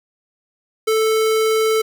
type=tone; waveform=square; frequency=439.9 Hz; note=A4; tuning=in tune; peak=-15 dBFS; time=0.87-1.82 s; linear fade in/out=10 ms; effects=none